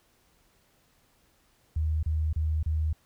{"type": "tone bursts", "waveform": "sine", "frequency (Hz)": 78, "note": "D#2", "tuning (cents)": 5, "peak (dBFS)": -24, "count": 4, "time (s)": [1.76, 2.93], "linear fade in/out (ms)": 5, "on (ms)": 270, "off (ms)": 30, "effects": ["pink hiss -66 dBFS RMS until 3.05 s"]}